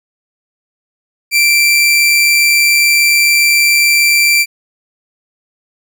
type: tone with amplitude modulation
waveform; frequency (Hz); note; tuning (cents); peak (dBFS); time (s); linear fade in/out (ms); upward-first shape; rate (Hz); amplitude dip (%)
sawtooth; 2349; D7; 0; -3; 1.31-4.46; 50; sine; 147; 25
effects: none